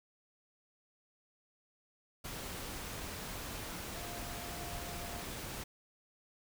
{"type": "tone in noise", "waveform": "sine", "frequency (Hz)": 698.5, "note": "F5", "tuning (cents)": 0, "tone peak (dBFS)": -49, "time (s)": [3.95, 5.22], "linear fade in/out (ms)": 10, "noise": "pink", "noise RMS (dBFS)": -43, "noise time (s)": [2.24, 5.64], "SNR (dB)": -9, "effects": []}